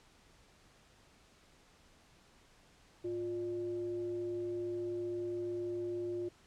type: tone with frequency modulation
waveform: sine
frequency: 352.5 Hz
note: F4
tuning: 16 cents sharp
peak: -35 dBFS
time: 3.04-6.29 s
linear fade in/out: 10 ms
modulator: 246 Hz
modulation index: 0.34
effects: pink hiss -64 dBFS RMS until 6.46 s + low-pass 8000 Hz 12 dB/octave